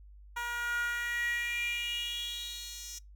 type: tone with high-pass filter sweep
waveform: 10% pulse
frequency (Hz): 477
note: A#4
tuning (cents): +40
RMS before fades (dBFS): -35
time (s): 0.36-2.99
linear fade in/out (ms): 10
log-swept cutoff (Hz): 1100 to 5300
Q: 6.5
effects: noise-tail reverb RT60 0.2 s tail -24 dB re dry + added 50 Hz sine -50 dBFS peak until 3.15 s